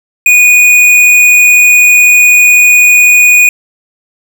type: tone with tanh clipping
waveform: sine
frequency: 2466 Hz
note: D#7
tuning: 16 cents flat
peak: -3 dBFS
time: 0.26-3.49 s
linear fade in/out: 2 ms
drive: 17 dB
effects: none